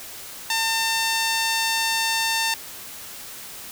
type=tone with band-pass filter; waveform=sawtooth; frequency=900 Hz; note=A5; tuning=39 cents sharp; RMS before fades=-23 dBFS; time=0.5-2.54 s; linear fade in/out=2 ms; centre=5000 Hz; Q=0.65; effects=white hiss -38 dBFS RMS until 3.71 s